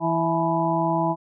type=harmonic tone with a mistuned harmonic; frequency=164.81 Hz; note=E3; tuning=in tune; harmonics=1 / 2 / 4 / 5 / 6; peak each=-26 / -26 / -26 / -26 / -26 dBFS; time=0-1.16 s; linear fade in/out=50 ms; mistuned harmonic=5; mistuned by=+48 cents; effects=none